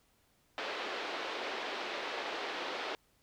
pink band-pass noise, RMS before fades -39 dBFS, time 0.58-2.95 s, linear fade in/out 0 ms, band 360 to 4100 Hz, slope 24 dB/octave, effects pink hiss -71 dBFS RMS until 3.22 s

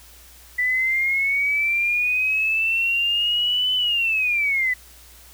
sine linear two-way sweep, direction up then down, 1975.5 to 3026 to 1975.5 Hz, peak -18 dBFS, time 0.58-4.74 s, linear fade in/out 10 ms, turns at 3.75 s, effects added 60 Hz sine -49 dBFS peak until 5.33 s + white hiss -48 dBFS RMS until 5.33 s

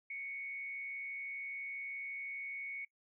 sine tone with frequency modulation, 2217 Hz, C#7, in tune, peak -40 dBFS, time 0.1-2.85 s, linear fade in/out 5 ms, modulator 145 Hz, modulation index 0.32, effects noise-tail reverb RT60 0.1 s tail -23 dB re dry

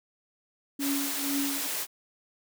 white high-pass noise, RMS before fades -32 dBFS, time 0.79-1.87 s, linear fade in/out 50 ms, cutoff 290 Hz, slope 12 dB/octave
sine tone with tremolo, 280 Hz, C#4, 18 cents sharp, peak -26 dBFS, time 0.79-1.67 s, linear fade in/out 5 ms, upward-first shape triangle, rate 2.1 Hz, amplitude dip 95%
effects none

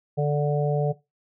harmonic tone, 146.7 Hz, D3, 2 cents flat, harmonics 1 / 3 / 4 / 5, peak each -22 / -26 / -28 / -31 dBFS, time 0.17-0.93 s, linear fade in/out 20 ms, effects noise-tail reverb RT60 0.2 s tail -17 dB re dry

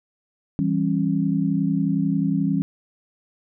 sine chord, C# diminished, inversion first, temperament equal with one note detuned, 164.81 / 196 / 272.7 Hz, E3 / G3 / C#4, 0 / 0 / -28 cents, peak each -23 dBFS, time 0.59-2.62 s, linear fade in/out 0 ms, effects none

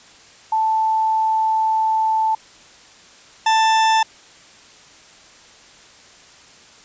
sine / 40% pulse tone pair in turn, 880 / 885.1 Hz, A5 / A5, 0 / +10 cents, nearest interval unison, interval 10 cents, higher second, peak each -15 / -12 dBFS, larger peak second, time 0.52-2.35 / 3.46-4.03 s, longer first, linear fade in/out 5 ms, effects white hiss -46 dBFS RMS until 6.84 s + resampled to 16000 Hz

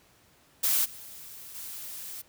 blue noise with level steps, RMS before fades -25 / -45 / -40 dBFS, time 0.63-2.22 s, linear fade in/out 10 ms, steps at 0.84 / 1.54 s, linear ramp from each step 20 ms, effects pink hiss -61 dBFS RMS until 2.28 s + high-pass 60 Hz 12 dB/octave

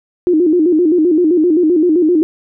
sine tone with vibrato, 332.4 Hz, E4, 15 cents sharp, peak -8 dBFS, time 0.27-2.23 s, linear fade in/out 0 ms, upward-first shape square, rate 7.7 Hz, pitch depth 120 cents each way, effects none

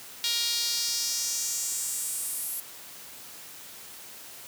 sawtooth tone with high-pass filter sweep, 470.4 Hz, A#4, 16 cents sharp, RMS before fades -30 dBFS, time 0.24-2.6 s, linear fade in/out 0 ms, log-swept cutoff 3700 to 11000 Hz, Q 2.6, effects white hiss -45 dBFS RMS until 4.47 s + high-pass 80 Hz 12 dB/octave

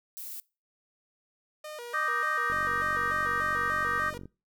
violet noise, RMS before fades -40 dBFS, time 0.17-0.4 s, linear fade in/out 0 ms
sawtooth tone with vibrato, 540 Hz, C#5, 45 cents flat, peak -35 dBFS, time 1.64-4.18 s, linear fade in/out 5 ms, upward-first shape square, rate 3.4 Hz, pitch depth 210 cents each way
sine chord, Eb major seventh, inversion third, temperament equal with one note detuned, 1174.7 / 1244.5 / 1561.7 / 1864.7 Hz, D6 / Eb6 / G6 / Bb6, 0 / 0 / -7 / 0 cents, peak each -32 dBFS, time 1.93-4.11 s, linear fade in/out 20 ms
click train, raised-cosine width 3 ms, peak -30 dBFS, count 83, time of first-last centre 2.5-4.256 s, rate 46.7 Hz
effects noise-tail reverb RT60 0.3 s tail -23 dB re dry

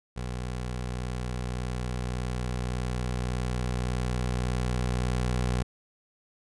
20% pulse tone with level ramp, 61.74 Hz, B1, in tune, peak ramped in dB -27 to -20 dBFS, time 0.16-5.63 s, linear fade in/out 10 ms, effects resampled to 24000 Hz

